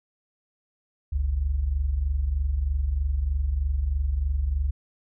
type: tone pair together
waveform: sine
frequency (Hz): 47.3 / 70.5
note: F#1 / C#2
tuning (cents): +39 / +30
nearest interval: perfect fifth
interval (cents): 691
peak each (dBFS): -28 / -23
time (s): 1.12-4.71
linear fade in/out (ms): 10
effects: none